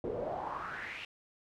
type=noise with band-pass filter sweep; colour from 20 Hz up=brown; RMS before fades=-39 dBFS; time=0.04-1.05 s; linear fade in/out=2 ms; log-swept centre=400 to 2800 Hz; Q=5.1; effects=none